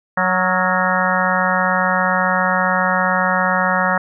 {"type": "harmonic tone with a mistuned harmonic", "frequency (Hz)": 185, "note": "F#3", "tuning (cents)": 0, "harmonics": [1, 3, 4, 5, 6, 7, 8, 9, 10], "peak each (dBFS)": [-23, -23, -23, -23, -23, -23, -23, -23, -23], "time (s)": [0.17, 3.98], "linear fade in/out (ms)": 5, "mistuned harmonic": 8, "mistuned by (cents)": -69, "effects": []}